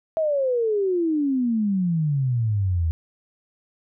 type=exponential sweep; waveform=sine; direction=down; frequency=653 to 78.7 Hz; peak=-19 dBFS; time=0.17-2.91 s; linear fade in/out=0 ms; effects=none